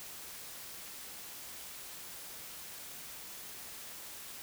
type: silence
effects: white hiss -47 dBFS RMS until 4.42 s